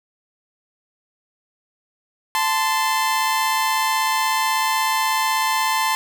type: tone pair together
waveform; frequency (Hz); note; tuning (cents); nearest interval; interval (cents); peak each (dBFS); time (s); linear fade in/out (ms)
sawtooth; 880 / 1036.3; A5 / C6; 0 / -17; minor third; 283; -17; 2.35-5.95; 0
effects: none